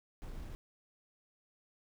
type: noise with sample-and-hold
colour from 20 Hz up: brown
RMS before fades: -44 dBFS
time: 0.22-0.55 s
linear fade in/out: 0 ms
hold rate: 8820 Hz
effects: none